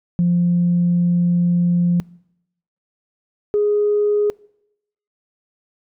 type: tone pair in turn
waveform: sine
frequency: 174.5 / 415.3 Hz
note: F3 / G#4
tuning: -1 / 0 cents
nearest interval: octave + minor third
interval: 1501 cents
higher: second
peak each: -12 / -13 dBFS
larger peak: first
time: 0.19-2 / 3.54-4.3 s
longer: first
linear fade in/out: 0 ms
effects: noise-tail reverb RT60 0.8 s tail -25 dB re dry + tanh soft clip ceiling -9 dBFS

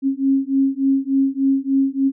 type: beating tone pair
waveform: sine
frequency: 269.4 / 272.8 Hz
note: C#4 / C#4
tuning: -49 / -28 cents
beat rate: 3.4 Hz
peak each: -18 dBFS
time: 0.02-2.12 s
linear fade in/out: 50 ms
effects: none

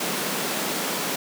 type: high-pass noise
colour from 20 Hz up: pink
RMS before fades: -27 dBFS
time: 0-1.16 s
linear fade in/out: 5 ms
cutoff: 160 Hz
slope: 48 dB/octave
effects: none

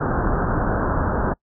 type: low-pass noise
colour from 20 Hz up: pink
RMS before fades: -21 dBFS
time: 0-1.34 s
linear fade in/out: 20 ms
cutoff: 1600 Hz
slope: 96 dB/octave
effects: noise-tail reverb RT60 0.1 s tail -25 dB re dry

